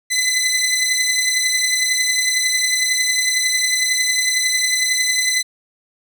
15% pulse beating tone pair, 2016 / 2027 Hz, B6 / B6, +35 / +45 cents, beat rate 11 Hz, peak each -11 / -15 dBFS, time 0.1-5.43 s, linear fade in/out 20 ms, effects none

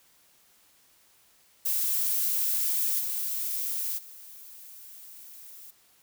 violet noise with level steps, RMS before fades -27 / -31 / -47 dBFS, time 1.65-5.71 s, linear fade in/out 10 ms, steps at 2.99 / 3.97 s, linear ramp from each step 20 ms, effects white hiss -62 dBFS RMS until 6.02 s

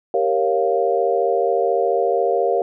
sine chord, G half-diminished seventh, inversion none, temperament equal with one note detuned, 392 / 466.2 / 550.5 / 698.5 Hz, G4 / Bb4 / Db5 / F5, 0 / 0 / -12 / 0 cents, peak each -22 / -20 / -22 / -21 dBFS, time 0.14-2.62 s, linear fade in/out 2 ms, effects none

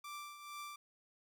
sawtooth tone with tremolo, 1174.7 Hz, D6, in tune, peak -40 dBFS, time 0.04-0.76 s, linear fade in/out 5 ms, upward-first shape triangle, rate 2.2 Hz, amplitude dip 65%, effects none

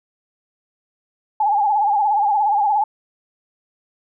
sine tone with vibrato, 830.6 Hz, G#5, in tune, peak -14 dBFS, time 1.4-2.84 s, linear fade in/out 5 ms, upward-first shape sine, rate 17 Hz, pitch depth 80 cents each way, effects none

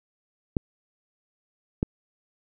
clicks, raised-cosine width 3 ms, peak -10 dBFS, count 2, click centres 0.568 / 1.829 s, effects none

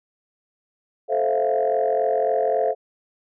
sine chord, F major seventh, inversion first, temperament just, 436.5 / 523.8 / 654.8 / 698.5 Hz, A4 / C5 / E5 / F5, -14 / +2 / -12 / 0 cents, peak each -23 dBFS, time 1.08-2.75 s, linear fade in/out 50 ms, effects tanh soft clip ceiling -11 dBFS

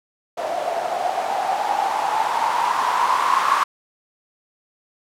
violet noise with low-pass filter sweep, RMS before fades -21 dBFS, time 0.37-3.64 s, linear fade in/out 10 ms, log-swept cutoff 650 to 1100 Hz, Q 8.8, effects none

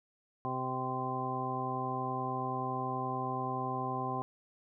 harmonic tone, 129.4 Hz, C3, 19 cents flat, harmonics 1 / 2 / 3 / 4 / 5 / 6 / 8, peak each -40 / -41 / -42 / -46 / -46 / -38 / -37 dBFS, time 0.45-4.22 s, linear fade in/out 0 ms, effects none

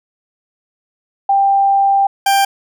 sine / 40% pulse tone pair in turn, 790 / 790 Hz, G5 / G5, +13 / +13 cents, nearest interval unison, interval 0 cents, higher neither, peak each -9 dBFS, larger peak neither, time 1.29-2.07 / 2.26-2.45 s, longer first, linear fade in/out 5 ms, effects none

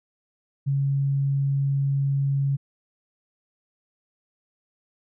sine tone, 138.59 Hz, C#3, in tune, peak -20 dBFS, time 0.66-2.57 s, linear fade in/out 20 ms, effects none

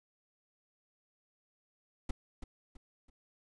brown noise with echo, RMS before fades -33 dBFS, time 2.09-2.11 s, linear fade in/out 5 ms, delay 330 ms, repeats 3, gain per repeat -9 dB, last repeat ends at 3.1 s, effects resampled to 24000 Hz

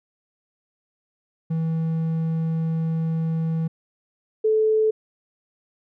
triangle / sine tone pair in turn, 162.2 / 435.4 Hz, E3 / A4, -28 / -18 cents, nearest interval octave + perfect fourth, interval 1710 cents, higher second, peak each -19 / -16 dBFS, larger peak second, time 1.5-3.68 / 4.44-4.91 s, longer first, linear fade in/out 10 ms, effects none

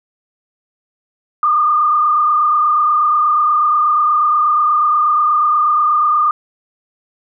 sine tone with frequency modulation, 1208 Hz, D6, 48 cents sharp, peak -10 dBFS, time 1.43-6.31 s, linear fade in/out 2 ms, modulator 28.3 Hz, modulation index 1.1, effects none

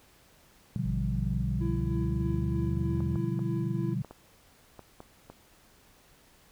sine chord, G dominant seventh, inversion first, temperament equal, 123.47 / 146.83 / 174.61 / 196 Hz, B2 / D3 / F3 / G3, 0 / 0 / 0 / 0 cents, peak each -32 / -34 / -35 / -35 dBFS, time 0.76-4.02 s, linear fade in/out 0 ms
triangle linear sweep, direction up, 52.4 to 82.41 Hz, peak -30 dBFS, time 0.85-3.17 s, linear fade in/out 5 ms
triangle tone with tremolo, 334.5 Hz, E4, 25 cents sharp, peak -31 dBFS, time 1.6-3.95 s, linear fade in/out 20 ms, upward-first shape sine, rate 3.2 Hz, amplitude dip 45%
clicks, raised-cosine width 1 ms, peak -30 dBFS, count 8, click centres 3.005 / 3.157 / 3.392 / 4.047 / 4.11 / 4.793 / 5.004 / 5.3 s
effects pink hiss -60 dBFS RMS until 6.51 s

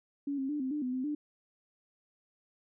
sine tone with pitch steps, 282.7 / 268 / 296.2 / 261.1 / 298.3 / 252.2 / 257.8 / 296.9 Hz, C#4 / C4 / D4 / C4 / D4 / B3 / C4 / D4, +34 / +42 / +15 / -3 / +27 / +36 / -26 / +19 cents, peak -31 dBFS, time 0.27-1.15 s, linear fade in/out 5 ms, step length 110 ms, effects none

